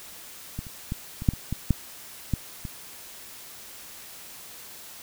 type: clicks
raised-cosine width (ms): 5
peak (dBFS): -19 / -29 / -16 / -21 / -6 / -23 / -15 / -7 / -11 / -21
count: 10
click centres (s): 0.59 / 0.668 / 0.921 / 1.221 / 1.288 / 1.336 / 1.526 / 1.707 / 2.337 / 2.652
effects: white hiss -44 dBFS RMS until 5.02 s